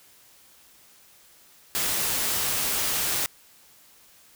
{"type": "noise", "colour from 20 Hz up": "white", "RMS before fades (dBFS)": -26, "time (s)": [1.75, 3.26], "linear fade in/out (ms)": 0, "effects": ["white hiss -55 dBFS RMS until 4.35 s"]}